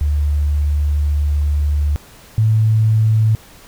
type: tone pair in turn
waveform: sine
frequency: 73.42 / 109.76 Hz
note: D2 / A2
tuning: 0 / -4 cents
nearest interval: perfect fifth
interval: 696 cents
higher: second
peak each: -13 / -10 dBFS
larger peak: second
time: 0.01-1.96 / 2.38-3.35 s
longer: first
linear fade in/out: 0 ms
effects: pink hiss -43 dBFS RMS until 3.67 s

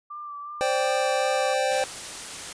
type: tone with vibrato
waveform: sine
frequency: 1176 Hz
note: D6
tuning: 2 cents sharp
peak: -34 dBFS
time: 0.1-1.54 s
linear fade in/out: 10 ms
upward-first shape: sine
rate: 2.7 Hz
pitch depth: 29 cents each way
type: chord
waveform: square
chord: C suspended second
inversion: none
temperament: equal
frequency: 523.3 / 587.3 / 784 Hz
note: C5 / D5 / G5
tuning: 0 / 0 / 0 cents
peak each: -26 / -29 / -27 dBFS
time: 0.61-1.84 s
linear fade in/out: 0 ms
type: noise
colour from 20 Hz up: white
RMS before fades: -36 dBFS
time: 1.71-2.53 s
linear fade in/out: 5 ms
effects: resampled to 22050 Hz

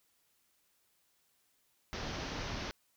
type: low-pass noise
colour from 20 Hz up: pink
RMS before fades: -40 dBFS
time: 1.93-2.71 s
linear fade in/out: 0 ms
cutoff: 6200 Hz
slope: 96 dB/octave
effects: white hiss -74 dBFS RMS until 2.96 s

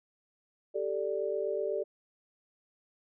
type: chord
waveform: sine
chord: G suspended second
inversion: none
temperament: equal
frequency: 392 / 440 / 587.3 Hz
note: G4 / A4 / D5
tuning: 0 / 0 / 0 cents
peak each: -34 dBFS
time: 0.74-1.84 s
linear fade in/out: 20 ms
effects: none

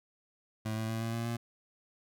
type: tone with pitch steps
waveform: 25% pulse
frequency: 109.5 / 111.03 / 112.58 / 114.15 / 115.74 / 117.36 Hz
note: A2 / A2 / A2 / A#2 / A#2 / A#2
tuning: -8 / +16 / +40 / -36 / -12 / +12 cents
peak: -29 dBFS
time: 0.65-1.37 s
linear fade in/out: 10 ms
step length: 120 ms
effects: none

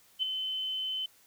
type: tone with ADSR envelope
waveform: sine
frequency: 3053 Hz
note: G7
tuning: 46 cents flat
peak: -24 dBFS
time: 0.19-1.06 s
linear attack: 38 ms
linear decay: 5 ms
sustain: -7 dB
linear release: 5 ms
effects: white hiss -62 dBFS RMS until 1.26 s

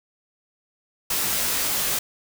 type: noise with comb filter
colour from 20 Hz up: white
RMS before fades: -24 dBFS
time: 1.1-1.99 s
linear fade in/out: 5 ms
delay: 19 ms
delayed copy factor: -0.75
effects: none

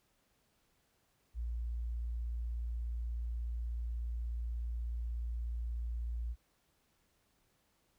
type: tone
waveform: sine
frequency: 58.27 Hz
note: A#1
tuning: in tune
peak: -35 dBFS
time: 1.34-6.36 s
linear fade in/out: 50 ms
effects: pink hiss -75 dBFS RMS until 7.98 s

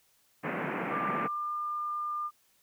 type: band-pass noise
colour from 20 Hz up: pink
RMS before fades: -34 dBFS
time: 0.43-1.28 s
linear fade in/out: 20 ms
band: 150 to 2400 Hz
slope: 48 dB/octave
type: tone with pitch glide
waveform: sine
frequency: 1187 to 1201.5 Hz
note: D6 to D6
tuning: +18 to +39 cents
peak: -31 dBFS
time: 0.89-2.31 s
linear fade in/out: 50 ms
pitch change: +21 cents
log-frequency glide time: 1.17-1.48 s
effects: white hiss -68 dBFS RMS until 2.62 s

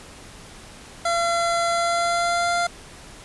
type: tone with pitch glide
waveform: 25% pulse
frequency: 682 to 694.3 Hz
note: F5 to F5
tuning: -41 to -10 cents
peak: -16 dBFS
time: 1.05-2.67 s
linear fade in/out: 5 ms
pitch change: +31 cents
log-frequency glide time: 1.71-2.54 s
effects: pink hiss -43 dBFS RMS until 3.24 s + resampled to 24000 Hz

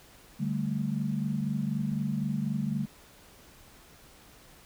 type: chord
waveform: sine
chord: D suspended fourth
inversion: none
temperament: equal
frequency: 146.83 / 196 / 220 Hz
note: D3 / G3 / A3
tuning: 0 / 0 / 0 cents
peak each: -32 dBFS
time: 0.39-2.86 s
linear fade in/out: 20 ms
effects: pink hiss -55 dBFS RMS until 4.65 s

